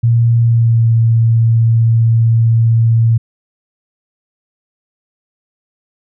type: tone with pitch glide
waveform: sine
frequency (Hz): 116.9 to 114.43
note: A#2 to A#2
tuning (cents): +5 to -32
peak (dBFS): -7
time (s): 0.03-3.18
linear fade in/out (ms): 10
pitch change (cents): -37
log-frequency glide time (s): 0.4-0.89
effects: none